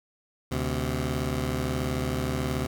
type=tone pair together; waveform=15% pulse; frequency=73.42 / 128.36 Hz; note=D2 / C3; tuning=0 / -33 cents; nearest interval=minor seventh; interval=967 cents; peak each=-23 dBFS; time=0.51-2.67 s; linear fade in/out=10 ms; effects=none